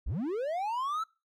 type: linear sweep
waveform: triangle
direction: up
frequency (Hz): 32.7 to 1343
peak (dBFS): -28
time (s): 0.06-1.04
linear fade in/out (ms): 10
effects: noise-tail reverb RT60 0.3 s tail -24 dB re dry